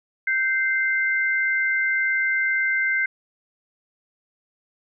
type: tone pair together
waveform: sine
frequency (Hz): 1559.7 / 2082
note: G6 / C7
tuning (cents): -9 / -9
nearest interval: perfect fourth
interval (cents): 500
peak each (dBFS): -22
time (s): 0.27-3.06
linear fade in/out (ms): 5
effects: none